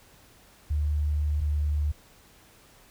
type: tone pair in turn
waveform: sine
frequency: 74.5 / 74.19 Hz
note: D2 / D2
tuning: +25 / +18 cents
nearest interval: unison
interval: 7 cents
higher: first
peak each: -23 dBFS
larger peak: neither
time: 0.7-1.41 / 1.41-1.92 s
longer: first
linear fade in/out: 10 ms
effects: pink hiss -56 dBFS RMS until 2.9 s